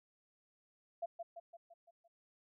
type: tone with echo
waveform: sine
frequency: 679 Hz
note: F5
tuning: 49 cents flat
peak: -36 dBFS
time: 1.02-1.06 s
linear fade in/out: 10 ms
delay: 170 ms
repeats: 6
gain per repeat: -5 dB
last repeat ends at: 2.08 s
effects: none